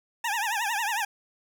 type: tone with vibrato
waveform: 20% pulse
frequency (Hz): 872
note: A5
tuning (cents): -16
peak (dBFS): -21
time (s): 0.24-1.05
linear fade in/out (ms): 5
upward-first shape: triangle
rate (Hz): 11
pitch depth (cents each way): 190
effects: none